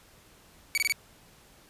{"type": "tone bursts", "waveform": "sawtooth", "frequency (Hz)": 2267, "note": "C#7", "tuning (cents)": 38, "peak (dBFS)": -20, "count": 4, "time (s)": [0.75, 0.923], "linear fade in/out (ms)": 0, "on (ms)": 26, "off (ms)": 23, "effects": ["pink hiss -57 dBFS RMS until 1.69 s", "resampled to 32000 Hz"]}